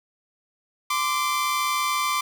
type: tone pair together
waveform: sawtooth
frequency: 1034.3 / 1174.7 Hz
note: C6 / D6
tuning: -20 / 0 cents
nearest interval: major second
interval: 220 cents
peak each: -23 / -20 dBFS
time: 0.9-2.21 s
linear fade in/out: 5 ms
effects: none